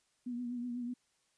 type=tone with vibrato; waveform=sine; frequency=243.1 Hz; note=B3; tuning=27 cents flat; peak=-36 dBFS; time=0.26-0.94 s; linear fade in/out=10 ms; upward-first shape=triangle; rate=8.1 Hz; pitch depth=50 cents each way; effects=white hiss -75 dBFS RMS until 1.37 s + resampled to 22050 Hz